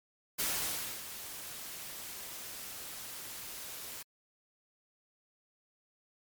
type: noise with ADSR envelope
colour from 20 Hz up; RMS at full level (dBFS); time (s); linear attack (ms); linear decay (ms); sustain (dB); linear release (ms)
white; -32; 0.38-4.03; 19; 610; -12; 11
effects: MP3 96 kbps